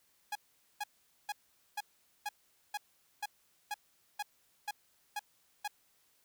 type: tone bursts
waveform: sawtooth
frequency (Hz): 830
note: G#5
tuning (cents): -1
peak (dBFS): -31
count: 12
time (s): 0.32-5.678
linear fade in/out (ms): 5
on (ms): 34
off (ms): 450
effects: white hiss -71 dBFS RMS until 6.24 s